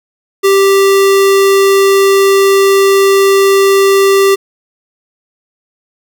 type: tone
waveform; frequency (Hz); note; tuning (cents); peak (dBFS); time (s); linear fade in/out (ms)
square; 392; G4; 0; -6; 0.43-4.36; 20
effects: 8-bit